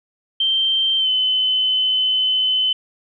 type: tone with pitch glide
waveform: sine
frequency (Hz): 3136 to 3038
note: G7 to F#7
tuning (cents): 0 to +45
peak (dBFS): -15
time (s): 0.4-2.73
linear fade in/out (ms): 5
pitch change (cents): -55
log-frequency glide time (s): 0.98-1.09
effects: none